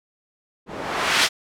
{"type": "noise with low-pass filter sweep", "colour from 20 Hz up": "blue", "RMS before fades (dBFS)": -22, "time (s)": [0.66, 1.29], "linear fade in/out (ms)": 50, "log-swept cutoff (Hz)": [370, 3900], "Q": 0.75, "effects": []}